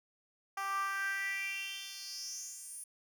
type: tone with high-pass filter sweep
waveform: 10% pulse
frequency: 392 Hz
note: G4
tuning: in tune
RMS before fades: -39 dBFS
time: 0.57-2.84 s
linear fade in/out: 5 ms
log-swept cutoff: 930 to 10000 Hz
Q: 5.6
effects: none